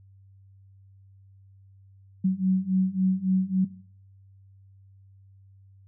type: beating tone pair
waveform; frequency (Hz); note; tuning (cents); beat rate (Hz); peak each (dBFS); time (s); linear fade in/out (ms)
sine; 185.7 / 189.3; F#3 / F#3; +7 / +40; 3.6; -24; 2.24-3.65; 10
effects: noise-tail reverb RT60 0.6 s tail -18 dB re dry + added 97 Hz sine -51 dBFS peak until 5.87 s